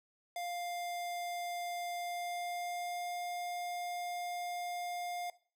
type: tone with pitch glide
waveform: square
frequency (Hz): 701 to 706.3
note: F5 to F5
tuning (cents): +6 to +19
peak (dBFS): -38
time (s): 0.36-5.3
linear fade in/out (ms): 2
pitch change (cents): +13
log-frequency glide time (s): 1.95-3.13
effects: noise-tail reverb RT60 0.4 s tail -18 dB re dry